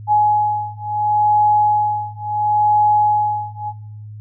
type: beating tone pair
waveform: sine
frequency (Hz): 840 / 840.72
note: G#5 / G#5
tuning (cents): +19 / +21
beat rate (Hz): 0.72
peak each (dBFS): -16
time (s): 0.07-3.73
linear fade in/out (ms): 50
effects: noise-tail reverb RT60 0.6 s tail -17 dB re dry + added 106 Hz sine -31 dBFS peak until 4.2 s